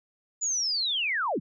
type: linear sweep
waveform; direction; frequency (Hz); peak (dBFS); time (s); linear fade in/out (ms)
sine; down; 7040 to 110; -25; 0.41-1.4; 20
effects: none